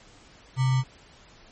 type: tone with sample-and-hold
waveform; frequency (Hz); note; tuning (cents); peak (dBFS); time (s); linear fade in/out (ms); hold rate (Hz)
sine; 130; C3; -11; -19; 0.56-0.84; 50; 1050
effects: pink hiss -53 dBFS RMS until 1.51 s + MP3 32 kbps